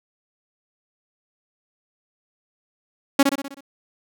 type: tone with echo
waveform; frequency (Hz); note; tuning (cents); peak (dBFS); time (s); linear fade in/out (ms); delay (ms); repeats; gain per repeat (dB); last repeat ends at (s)
sawtooth; 277.2; C#4; 0; -7; 3.19-3.23; 5; 63; 6; -5; 3.608
effects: none